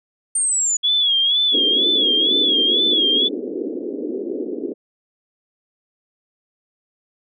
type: linear sweep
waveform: sine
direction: down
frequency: 8870 to 6850 Hz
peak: -16 dBFS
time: 0.35-0.77 s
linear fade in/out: 5 ms
type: tone with vibrato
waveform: sine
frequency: 3346 Hz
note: G#7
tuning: 12 cents sharp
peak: -14 dBFS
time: 0.83-3.29 s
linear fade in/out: 20 ms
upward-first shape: sine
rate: 2.1 Hz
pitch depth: 89 cents each way
type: band-pass noise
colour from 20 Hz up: white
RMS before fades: -26 dBFS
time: 1.52-4.74 s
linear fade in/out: 20 ms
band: 250 to 450 Hz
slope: 48 dB/octave
effects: none